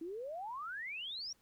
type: exponential sweep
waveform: sine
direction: up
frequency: 314.2 to 5750 Hz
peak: -40 dBFS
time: 0.01-1.33 s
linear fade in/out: 5 ms
effects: pink hiss -72 dBFS RMS until 1.41 s